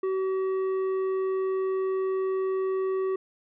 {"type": "tone with tanh clipping", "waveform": "sine", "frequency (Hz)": 380, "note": "F#4", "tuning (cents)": 46, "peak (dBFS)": -26, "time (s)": [0.03, 3.16], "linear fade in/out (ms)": 5, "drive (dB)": 8, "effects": []}